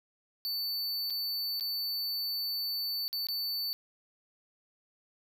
square tone with dropouts, 4500 Hz, C#8, 25 cents sharp, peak -32 dBFS, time 0.45-3.73 s, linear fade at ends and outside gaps 0 ms, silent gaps 1.1-1.105 / 1.598-1.608 / 3.08-3.129 / 3.269-3.286 s, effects none

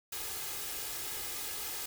white noise with comb filter, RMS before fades -39 dBFS, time 0.12-1.86 s, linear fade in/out 5 ms, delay 2.4 ms, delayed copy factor +0.6, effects none

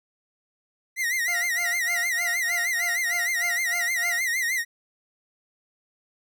45% pulse tone with vibrato, 1975.5 Hz, B6, in tune, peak -23 dBFS, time 0.96-4.65 s, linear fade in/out 50 ms, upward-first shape sine, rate 6.5 Hz, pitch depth 120 cents each way
20% pulse tone with tremolo, 700 Hz, F5, 4 cents sharp, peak -27 dBFS, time 1.28-4.21 s, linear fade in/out 0 ms, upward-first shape sine, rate 3.3 Hz, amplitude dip 95%
effects none

